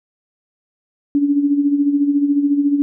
sine tone with tremolo, 285.9 Hz, D4, 46 cents flat, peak -10 dBFS, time 1.15-2.82 s, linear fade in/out 0 ms, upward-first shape sine, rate 14 Hz, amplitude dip 60%, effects none

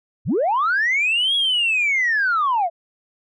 sine linear two-way sweep, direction up then down, 67.8 to 3352 to 640 Hz, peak -15 dBFS, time 0.25-2.7 s, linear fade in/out 50 ms, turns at 1.35 s, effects tanh soft clip ceiling -13 dBFS

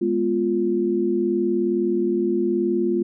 sine chord, F diminished, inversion first, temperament equal, 207.7 / 246.9 / 349.2 Hz, Ab3 / Cb4 / F4, 0 / 0 / 0 cents, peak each -25 / -26 / -20 dBFS, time 0.01-3.03 s, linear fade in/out 10 ms, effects none

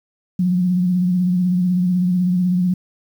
sine tone with vibrato, 180.4 Hz, F#3, 44 cents flat, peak -14 dBFS, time 0.39-2.74 s, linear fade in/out 5 ms, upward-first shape sine, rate 16 Hz, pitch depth 44 cents each way, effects 8-bit

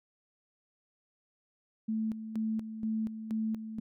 sine tone with tremolo, 220 Hz, A3, in tune, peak -29 dBFS, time 1.88-3.8 s, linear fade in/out 10 ms, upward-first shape square, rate 2.1 Hz, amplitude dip 65%, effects none

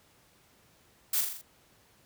blue noise with echo, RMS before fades -28 dBFS, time 1.13-1.21 s, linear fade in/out 5 ms, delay 41 ms, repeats 5, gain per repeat -4 dB, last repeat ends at 1.415 s, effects pink hiss -63 dBFS RMS until 2.05 s + high-pass 60 Hz 12 dB/octave

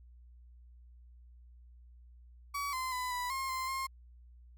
35% pulse tone with pitch steps, 1136 / 1034 / 1002 / 987 / 1068 / 1043 / 1066 Hz, C#6 / C6 / B5 / B5 / C6 / C6 / C6, +42 / -21 / +25 / -1 / +35 / -6 / +32 cents, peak -32 dBFS, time 2.54-3.87 s, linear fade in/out 10 ms, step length 190 ms, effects added 60 Hz sine -53 dBFS peak until 4.57 s + MP3 96 kbps

